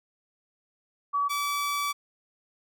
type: tone pair in turn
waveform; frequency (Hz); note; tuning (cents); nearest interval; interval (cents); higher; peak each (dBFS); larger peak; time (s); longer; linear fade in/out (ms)
sine / sawtooth; 1140 / 1151.2; C#6 / D6; +48 / -35; unison; 17; second; -23 / -23; neither; 1.13-1.29 / 1.29-1.93; second; 20
effects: none